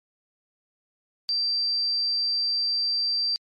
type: tone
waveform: sine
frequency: 4694 Hz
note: D8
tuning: 2 cents flat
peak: -22 dBFS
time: 1.29-3.36 s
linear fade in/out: 0 ms
effects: MP3 64 kbps